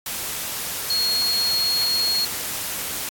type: tone in noise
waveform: sine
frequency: 4300 Hz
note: C8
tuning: 47 cents sharp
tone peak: -19 dBFS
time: 0.9-2.25 s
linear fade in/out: 2 ms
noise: white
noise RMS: -28 dBFS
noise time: 0.06-3.09 s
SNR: +6 dB
effects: AAC 64 kbps